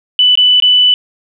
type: tone with dropouts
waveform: sine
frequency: 2986 Hz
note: F#7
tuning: 15 cents sharp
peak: -5 dBFS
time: 0.19-0.94 s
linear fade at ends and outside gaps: 1 ms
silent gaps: 0.354-0.374 / 0.601-0.623 s
effects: none